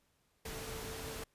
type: tone in noise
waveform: sine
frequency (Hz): 444.8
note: A4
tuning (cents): +19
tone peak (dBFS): -48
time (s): 0.45-1.24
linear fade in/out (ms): 5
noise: pink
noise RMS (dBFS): -44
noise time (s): 0.45-1.24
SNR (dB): -7
effects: pink hiss -75 dBFS RMS until 1.34 s + resampled to 32000 Hz